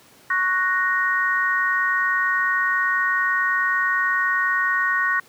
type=chord; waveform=sine; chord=F# major; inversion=second; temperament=equal; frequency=1108.7 / 1480 / 1864.7 Hz; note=C#6 / F#6 / A#6; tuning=0 / 0 / 0 cents; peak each=-24 / -23 / -21 dBFS; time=0.3-5.2 s; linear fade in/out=5 ms; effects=pink hiss -51 dBFS RMS until 5.28 s + high-pass 150 Hz 12 dB/octave